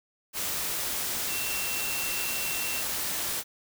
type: tone in noise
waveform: sine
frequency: 2709 Hz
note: E7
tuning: 47 cents sharp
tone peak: -35 dBFS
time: 1.27-2.84 s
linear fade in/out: 50 ms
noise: white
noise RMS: -31 dBFS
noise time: 0.33-3.44 s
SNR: -7 dB
effects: none